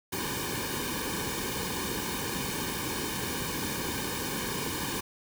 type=noise with comb filter; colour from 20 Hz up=pink; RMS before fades=-33 dBFS; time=0.12-5.01 s; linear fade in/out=10 ms; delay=1.5 ms; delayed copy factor=-1; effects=none